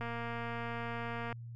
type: click train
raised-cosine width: 0.5 ms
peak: -26 dBFS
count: 309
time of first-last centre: 0.01-1.326 s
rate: 234 Hz
effects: added 117 Hz sine -43 dBFS peak until 1.55 s